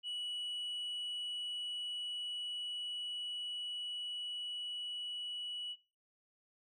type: tone with level ramp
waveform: sine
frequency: 2940 Hz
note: F#7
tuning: 12 cents flat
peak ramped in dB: -35 to -38 dBFS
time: 0.03-5.76 s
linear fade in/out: 50 ms
effects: noise-tail reverb RT60 0.5 s tail -25 dB re dry + tanh soft clip ceiling -37 dBFS